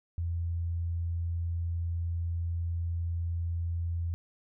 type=tone; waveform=sine; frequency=84.8 Hz; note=E2; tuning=50 cents sharp; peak=-29 dBFS; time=0.18-4.14 s; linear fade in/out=0 ms; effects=none